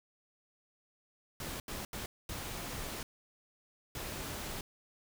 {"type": "noise bursts at uneven times", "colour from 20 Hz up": "pink", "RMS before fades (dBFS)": -41, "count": 5, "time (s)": [[1.4, 1.6], [1.68, 1.85], [1.93, 2.06], [2.29, 3.03], [3.95, 4.61]], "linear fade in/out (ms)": 2, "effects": []}